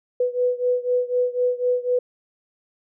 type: beating tone pair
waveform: sine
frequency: 493.9 / 497.9 Hz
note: B4 / B4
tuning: 0 / +14 cents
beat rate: 4 Hz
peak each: -21 / -23 dBFS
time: 0.2-1.99 s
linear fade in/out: 5 ms
effects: none